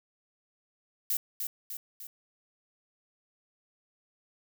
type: noise with echo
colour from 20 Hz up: violet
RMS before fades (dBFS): -29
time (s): 1.1-1.17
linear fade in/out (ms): 2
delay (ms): 300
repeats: 3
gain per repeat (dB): -5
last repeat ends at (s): 2.07
effects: none